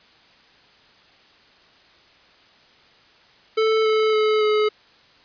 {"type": "tone with pitch steps", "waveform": "square", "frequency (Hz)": [440, 435.2, 430.4, 425.7], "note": ["A4", "A4", "A4", "G#4"], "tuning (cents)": [0, -19, -38, 43], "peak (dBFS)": -17, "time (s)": [3.57, 4.69], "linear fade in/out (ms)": 10, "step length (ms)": 280, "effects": ["white hiss -53 dBFS RMS until 5.24 s", "resampled to 11025 Hz"]}